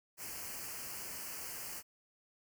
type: band-stop noise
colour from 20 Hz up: white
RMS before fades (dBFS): -44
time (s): 0.17-1.83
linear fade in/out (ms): 50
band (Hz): 3000 to 4400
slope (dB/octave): 96
effects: none